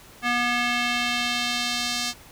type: tone with band-pass filter sweep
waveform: square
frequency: 241.6 Hz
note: B3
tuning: 38 cents flat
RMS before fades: -25 dBFS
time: 0.22-2.14 s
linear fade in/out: 50 ms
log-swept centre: 1900 to 5100 Hz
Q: 1.3
effects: pink hiss -48 dBFS RMS until 2.31 s